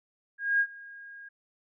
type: tone with ADSR envelope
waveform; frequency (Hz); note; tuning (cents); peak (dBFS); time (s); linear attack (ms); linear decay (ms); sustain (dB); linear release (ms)
sine; 1629; G#6; -34; -20; 0.38-1.29; 220; 64; -23; 10
effects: none